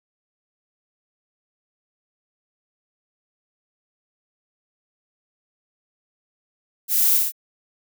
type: noise with echo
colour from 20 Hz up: violet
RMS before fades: -20 dBFS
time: 6.88-7.21 s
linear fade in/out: 50 ms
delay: 56 ms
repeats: 2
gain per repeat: -2 dB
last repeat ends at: 7.322 s
effects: none